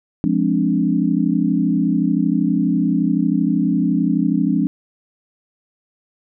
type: chord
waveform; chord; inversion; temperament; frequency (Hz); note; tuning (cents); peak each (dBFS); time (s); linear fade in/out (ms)
sine; D half-diminished seventh; first; equal; 174.61 / 207.7 / 261.6 / 293.7; F3 / Ab3 / C4 / D4; 0 / 0 / 0 / 0; -20; 0.24-4.67; 0
effects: none